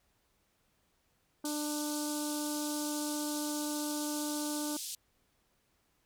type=harmonic tone; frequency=297.5 Hz; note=D4; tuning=22 cents sharp; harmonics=1 / 2 / 3 / 4 / 5; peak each=-35 / -44 / -45 / -50 / -52 dBFS; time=1.44-4.77 s; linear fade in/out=5 ms
type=band-pass noise; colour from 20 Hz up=white; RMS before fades=-41 dBFS; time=1.45-4.95 s; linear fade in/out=2 ms; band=3500 to 11000 Hz; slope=24 dB/octave
effects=pink hiss -74 dBFS RMS until 6.05 s